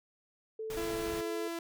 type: tone with pitch glide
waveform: sine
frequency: 440 to 433.9 Hz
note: A4 to A4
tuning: 0 to -24 cents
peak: -36 dBFS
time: 0.59-1.48 s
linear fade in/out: 5 ms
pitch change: -24 cents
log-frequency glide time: 0.97-1.12 s
type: noise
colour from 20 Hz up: pink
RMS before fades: -43 dBFS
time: 0.7-1.21 s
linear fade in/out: 2 ms
type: tone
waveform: sawtooth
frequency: 336 Hz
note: E4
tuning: 33 cents sharp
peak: -32 dBFS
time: 0.77-1.59 s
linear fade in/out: 2 ms
effects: none